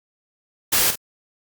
white noise with echo, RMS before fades -18 dBFS, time 0.72-0.91 s, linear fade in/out 10 ms, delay 48 ms, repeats 1, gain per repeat -9 dB, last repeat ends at 0.958 s, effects Opus 48 kbps

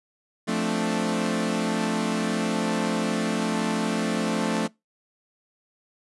sawtooth chord, D minor seventh, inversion first, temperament equal, 174.61 / 220 / 261.6 / 293.7 Hz, F3 / A3 / C4 / D4, 0 / 0 / 0 / 0 cents, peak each -26 / -22 / -28 / -27 dBFS, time 0.47-4.68 s, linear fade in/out 20 ms, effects noise-tail reverb RT60 0.2 s tail -23 dB re dry + resampled to 24000 Hz

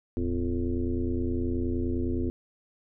sine tone with frequency modulation, 165.6 Hz, E3, 8 cents sharp, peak -25 dBFS, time 0.17-2.3 s, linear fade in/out 0 ms, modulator 90.1 Hz, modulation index 2.4, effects none

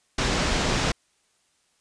pink low-pass noise, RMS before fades -24 dBFS, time 0.18-0.92 s, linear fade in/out 5 ms, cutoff 6900 Hz, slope 24 dB/octave, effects white hiss -67 dBFS RMS until 1.8 s + resampled to 22050 Hz

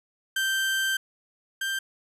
30% pulse tone pair in turn, 1563 / 1573.9 Hz, G6 / G6, -6 / +7 cents, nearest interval unison, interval 13 cents, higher second, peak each -21 / -24 dBFS, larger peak first, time 0.36-0.97 / 1.61-1.79 s, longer first, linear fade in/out 5 ms, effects resampled to 32000 Hz

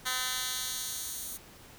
10% pulse tone with high-pass filter sweep, 254.8 Hz, C4, 46 cents flat, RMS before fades -35 dBFS, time 0.05-1.38 s, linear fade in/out 20 ms, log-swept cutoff 1900 to 9700 Hz, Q 0.77, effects pink hiss -53 dBFS RMS until 1.78 s

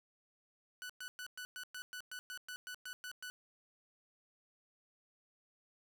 sawtooth tone bursts, 1487 Hz, F#6, 8 cents sharp, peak -40 dBFS, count 14, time 0.82-3.3 s, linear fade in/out 0 ms, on 75 ms, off 110 ms, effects none

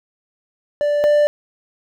triangle tone pair in turn, 586 / 590.4 Hz, D5 / D5, -4 / +9 cents, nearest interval unison, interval 13 cents, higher second, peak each -13 / -9 dBFS, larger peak second, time 0.81-1.04 / 1.04-1.27 s, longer neither, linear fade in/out 0 ms, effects none

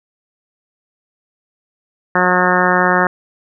harmonic tone, 181 Hz, F#3, 38 cents flat, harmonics 1 / 2 / 3 / 4 / 5 / 6 / 7 / 8 / 9 / 10, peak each -20 / -20 / -20 / -20 / -20 / -20 / -20 / -20 / -20 / -20 dBFS, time 2.15-3.07 s, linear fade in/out 2 ms, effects none

